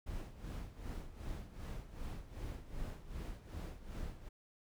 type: noise with tremolo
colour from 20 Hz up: brown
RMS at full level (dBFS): -42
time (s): 0.06-4.29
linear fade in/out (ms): 10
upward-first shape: sine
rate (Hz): 2.6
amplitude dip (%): 75
effects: none